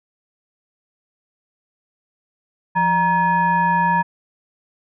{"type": "tone with frequency modulation", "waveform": "sine", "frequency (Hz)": 940, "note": "A#5", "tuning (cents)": 14, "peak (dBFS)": -14, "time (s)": [2.75, 4.03], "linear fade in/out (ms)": 20, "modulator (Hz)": 767, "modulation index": 0.77, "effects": []}